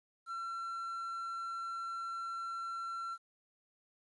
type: tone with quantisation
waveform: triangle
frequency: 1356 Hz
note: E6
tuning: 49 cents sharp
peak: -36 dBFS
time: 0.26-3.18 s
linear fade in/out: 50 ms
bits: 11
effects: resampled to 24000 Hz